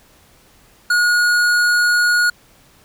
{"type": "tone with hard clipping", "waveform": "sine", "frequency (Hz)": 1444, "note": "F#6", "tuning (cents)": -43, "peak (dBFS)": -14, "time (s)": [0.9, 2.3], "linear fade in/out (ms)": 5, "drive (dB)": 13, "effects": ["pink hiss -51 dBFS RMS until 2.84 s"]}